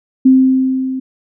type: tone with level ramp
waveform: sine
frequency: 261.4 Hz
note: C4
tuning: 1 cent flat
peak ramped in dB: -3 to -18 dBFS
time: 0.25-1 s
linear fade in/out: 10 ms
effects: none

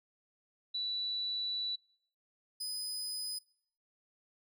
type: tone pair in turn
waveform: sine / sawtooth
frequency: 3952 / 5002 Hz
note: B7 / D#8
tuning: 0 / +8 cents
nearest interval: major third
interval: 408 cents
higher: second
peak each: -33 / -34 dBFS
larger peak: first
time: 0.74-1.76 / 2.6-3.39 s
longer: first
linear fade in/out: 10 ms
effects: noise-tail reverb RT60 0.6 s tail -24 dB re dry

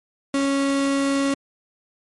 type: tone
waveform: 35% pulse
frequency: 276.4 Hz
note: C#4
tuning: 5 cents flat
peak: -17 dBFS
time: 0.34-1.34 s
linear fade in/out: 2 ms
effects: MP3 48 kbps

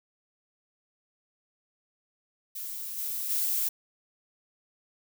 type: noise with level steps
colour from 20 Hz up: violet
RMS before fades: -37 / -33 / -28 dBFS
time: 2.55-3.69 s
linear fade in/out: 10 ms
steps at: 2.97 / 3.29 s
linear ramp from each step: 20 ms
effects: none

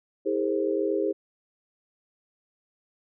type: tone cluster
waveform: sine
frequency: 322.1 / 404.7 / 452.5 / 526 Hz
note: E4 / G#4 / A4 / C5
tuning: -40 / -45 / +48 / +9 cents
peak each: -29 / -26 / -33 / -30 dBFS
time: 0.25-1.13 s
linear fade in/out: 20 ms
effects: none

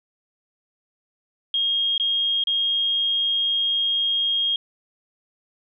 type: tone with dropouts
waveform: sine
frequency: 3248 Hz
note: G#7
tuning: 39 cents flat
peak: -19 dBFS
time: 1.54-4.56 s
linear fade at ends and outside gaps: 2 ms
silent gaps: 1.979-1.998 / 2.438-2.471 s
effects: none

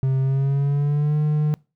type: tone with pitch glide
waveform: triangle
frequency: 132.9 to 150.91 Hz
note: C3 to D3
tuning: +27 to +47 cents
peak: -15 dBFS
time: 0.03-1.54 s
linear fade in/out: 0 ms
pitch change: +220 cents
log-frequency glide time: 0.2-1.18 s
effects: noise-tail reverb RT60 0.3 s tail -25 dB re dry

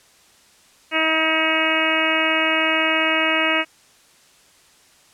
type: harmonic tone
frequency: 318.5 Hz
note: D#4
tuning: 41 cents sharp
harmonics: 1 / 2 / 3 / 4 / 5 / 6 / 7 / 8 / 9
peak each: -26 / -25 / -29 / -26 / -27 / -26 / -23 / -24 / -25 dBFS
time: 0.91-3.65 s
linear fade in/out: 50 ms
effects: white hiss -53 dBFS RMS until 5.13 s + low-pass 9000 Hz 12 dB/octave

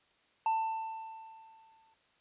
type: tone with exponential decay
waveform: triangle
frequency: 890 Hz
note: A5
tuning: 20 cents sharp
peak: -24 dBFS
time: 0.46-1.94 s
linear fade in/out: 2 ms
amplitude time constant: 320 ms
effects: white hiss -69 dBFS RMS until 2.2 s + resampled to 8000 Hz

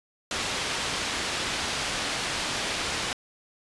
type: low-pass noise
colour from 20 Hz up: white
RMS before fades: -30 dBFS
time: 0.31-3.13 s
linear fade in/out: 2 ms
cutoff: 4500 Hz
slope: 12 dB/octave
effects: resampled to 24000 Hz

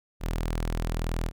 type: tone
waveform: sawtooth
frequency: 40.92 Hz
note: E1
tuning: 12 cents flat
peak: -23 dBFS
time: 0.2-1.32 s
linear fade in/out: 50 ms
effects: none

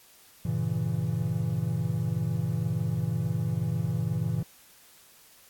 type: chord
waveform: triangle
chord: G diminished seventh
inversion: none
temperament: equal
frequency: 98 / 116.54 / 138.59 / 164.81 Hz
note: G2 / Bb2 / Db3 / Fb3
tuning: 0 / 0 / 0 / 0 cents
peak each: -33 / -28 / -31 / -28 dBFS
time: 0.45-4.43 s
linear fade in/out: 5 ms
effects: white hiss -56 dBFS RMS until 5.49 s + AAC 64 kbps

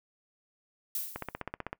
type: noise with exponential decay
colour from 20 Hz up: violet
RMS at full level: -31 dBFS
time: 0.95-1.41 s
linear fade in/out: 2 ms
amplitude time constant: 100 ms
type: click train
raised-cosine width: 0.5 ms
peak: -20 dBFS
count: 10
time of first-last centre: 1.16-1.73 s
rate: 15.8 Hz
effects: noise-tail reverb RT60 0.1 s tail -23 dB re dry

